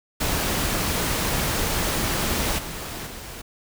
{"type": "noise with level steps", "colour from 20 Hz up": "pink", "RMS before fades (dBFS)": [-24, -33, -37], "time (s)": [0.2, 3.42], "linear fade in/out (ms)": 10, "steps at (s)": [2.58, 3.06], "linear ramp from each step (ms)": 10, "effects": []}